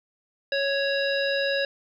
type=harmonic tone; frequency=554.4 Hz; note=C#5; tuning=in tune; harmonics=1 / 3 / 5 / 7 / 9; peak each=-25 / -28 / -33 / -32 / -36 dBFS; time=0.52-1.65 s; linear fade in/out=2 ms; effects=10-bit